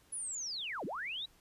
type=linear two-way sweep; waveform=sine; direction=down then up; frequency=10390 to 147.3 to 3974 Hz; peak=-37 dBFS; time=0.12-1.26 s; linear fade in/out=10 ms; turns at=0.85 s; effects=pink hiss -66 dBFS RMS until 1.4 s + resampled to 32000 Hz